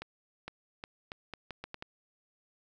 accelerating click train, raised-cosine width 0.3 ms, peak -24 dBFS, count 9, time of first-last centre 0.02-1.824 s, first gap 460 ms, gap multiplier 0.78, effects none

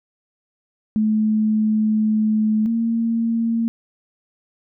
sine tone pair in turn, 215.9 / 229.2 Hz, A3 / A#3, -33 / -29 cents, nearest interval minor second, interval 104 cents, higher second, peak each -15 / -17 dBFS, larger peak first, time 0.96-2.66 / 2.66-3.68 s, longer first, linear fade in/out 0 ms, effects none

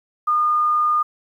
sine tone, 1218 Hz, D#6, 37 cents flat, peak -15 dBFS, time 0.27-1.03 s, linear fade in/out 10 ms, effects 9-bit

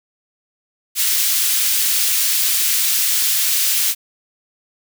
white high-pass noise, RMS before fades -17 dBFS, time 0.95-3.95 s, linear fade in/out 50 ms, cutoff 2400 Hz, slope 12 dB/octave, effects none

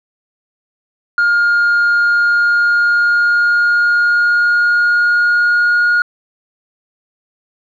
sine tone with pitch glide, 1415 to 1433.9 Hz, F6 to F6, +22 to +45 cents, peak -7 dBFS, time 1.18-6.02 s, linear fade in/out 2 ms, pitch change +23 cents, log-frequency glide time 1.9-5.88 s, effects tanh soft clip ceiling -8 dBFS

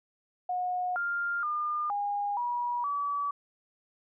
sine tone with pitch steps, 725 / 1399 / 1207 / 815 / 965 / 1146 Hz, F#5 / F6 / D6 / G#5 / B5 / D6, -35 / +3 / +47 / -33 / -40 / -43 cents, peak -28 dBFS, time 0.49-3.31 s, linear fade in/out 5 ms, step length 470 ms, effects none

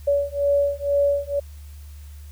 sine beating tone pair, 567 / 569.1 Hz, C#5 / C#5, +39 / +45 cents, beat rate 2.1 Hz, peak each -21 dBFS, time 0.07-1.4 s, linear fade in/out 10 ms, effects added 73 Hz sine -37 dBFS peak until 2.31 s + white hiss -54 dBFS RMS until 2.31 s

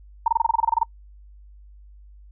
sine tone bursts, 918 Hz, A#5, 27 cents flat, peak -14 dBFS, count 13, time 0.26-0.833 s, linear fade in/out 5 ms, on 21 ms, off 25 ms, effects noise-tail reverb RT60 0.1 s tail -26 dB re dry + added 50 Hz sine -44 dBFS peak until 2.31 s

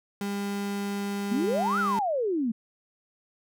35% pulse tone, 201 Hz, G3, 44 cents sharp, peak -27 dBFS, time 0.21-1.99 s, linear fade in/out 2 ms
sine exponential two-way sweep, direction up then down, 214.1 to 1469 to 214.1 Hz, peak -24 dBFS, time 1.31-2.52 s, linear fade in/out 10 ms, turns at 1.79 s
effects none

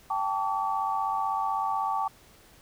sine chord, G suspended second, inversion none, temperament equal with one note detuned, 784 / 880 / 1144.5 Hz, G5 / A5 / D6, 0 / 0 / -45 cents, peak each -30 dBFS, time 0.1-2.08 s, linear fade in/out 5 ms, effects pink hiss -56 dBFS RMS until 2.61 s

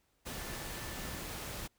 sine tone in noise, 1760 Hz, A6, in tune, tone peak -53 dBFS, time 0.3-1.2 s, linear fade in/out 20 ms, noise pink, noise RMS -42 dBFS, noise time 0.25-1.68 s, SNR -14 dB, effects pink hiss -75 dBFS RMS until 1.78 s

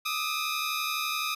15% pulse tone pair together, 1207.2 / 1279 Hz, D6 / D#6, +47 / +47 cents, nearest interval minor second, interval 100 cents, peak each -25 dBFS, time 0.05-1.35 s, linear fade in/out 10 ms, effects resampled to 32000 Hz

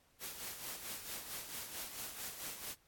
white noise with tremolo, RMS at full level -43 dBFS, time 0.19-2.76 s, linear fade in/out 50 ms, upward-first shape sine, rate 4.5 Hz, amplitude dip 55%, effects pink hiss -71 dBFS RMS until 2.87 s + AAC 64 kbps

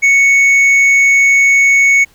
sine tone with hard clipping, 2217 Hz, C#7, in tune, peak -7 dBFS, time 0.02-2.05 s, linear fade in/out 20 ms, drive 4 dB, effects pink hiss -49 dBFS RMS until 2.14 s

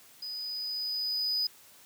triangle tone with level ramp, 4978 Hz, D#8, in tune, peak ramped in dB -35 to -25 dBFS, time 0.22-1.47 s, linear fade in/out 5 ms, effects white hiss -56 dBFS RMS until 1.85 s + high-pass 80 Hz 12 dB/octave

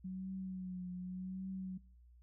sine tone with vibrato, 185 Hz, F#3, in tune, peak -40 dBFS, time 0.04-1.78 s, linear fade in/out 10 ms, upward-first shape triangle, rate 0.86 Hz, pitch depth 51 cents each way, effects noise-tail reverb RT60 0.5 s tail -24 dB re dry + added 60 Hz sine -59 dBFS peak until 2.22 s

